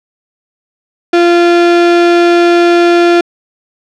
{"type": "tone", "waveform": "35% pulse", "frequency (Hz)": 345.6, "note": "F4", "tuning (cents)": -18, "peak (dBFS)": -3, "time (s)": [1.13, 3.21], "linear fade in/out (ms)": 5, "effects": ["low-pass 4000 Hz 12 dB/octave"]}